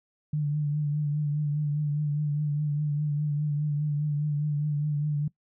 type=tone with vibrato; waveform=sine; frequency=148.2 Hz; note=D3; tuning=16 cents sharp; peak=-24 dBFS; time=0.33-5.28 s; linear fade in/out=5 ms; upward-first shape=triangle; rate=4.9 Hz; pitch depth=45 cents each way; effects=noise-tail reverb RT60 0.1 s tail -21 dB re dry